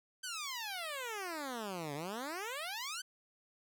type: exponential two-way sweep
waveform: 10% pulse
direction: down then up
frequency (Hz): 1565 to 138.59 to 1565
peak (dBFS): -31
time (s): 0.23-3.02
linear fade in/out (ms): 10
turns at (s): 1.94
effects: none